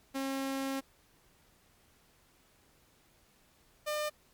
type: tone pair in turn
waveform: sawtooth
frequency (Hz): 270 / 601.9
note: C#4 / D5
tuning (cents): -45 / +42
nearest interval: octave + major second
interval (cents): 1387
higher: second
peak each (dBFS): -29 / -28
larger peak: second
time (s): 0.14-0.81 / 3.86-4.1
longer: first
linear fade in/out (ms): 20
effects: pink hiss -66 dBFS RMS until 4.33 s + MP3 96 kbps